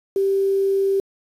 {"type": "tone with quantisation", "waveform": "sine", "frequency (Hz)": 390.9, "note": "G4", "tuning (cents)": -5, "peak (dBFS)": -16, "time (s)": [0.16, 1], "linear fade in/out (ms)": 2, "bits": 7, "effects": ["resampled to 32000 Hz"]}